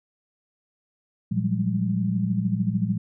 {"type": "tone cluster", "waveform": "sine", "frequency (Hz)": [115.2, 174.8, 188.6, 201.7], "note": ["A#2", "F3", "F#3", "G3"], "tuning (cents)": [-20, 2, 33, 50], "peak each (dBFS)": -27, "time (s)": [1.31, 2.98], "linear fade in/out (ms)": 10, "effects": []}